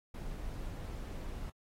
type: noise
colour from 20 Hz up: brown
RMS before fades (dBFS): -41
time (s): 0.14-1.5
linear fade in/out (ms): 5
effects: AAC 48 kbps